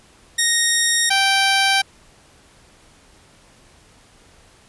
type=tone pair in turn; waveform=10% pulse; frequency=1864.7 / 781.3 Hz; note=A#6 / G5; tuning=0 / -6 cents; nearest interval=octave + minor third; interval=1506 cents; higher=first; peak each=-6 dBFS; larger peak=neither; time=0.38-1.1 / 1.1-1.82 s; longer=neither; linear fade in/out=10 ms; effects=pink hiss -51 dBFS RMS until 4.68 s + resampled to 24000 Hz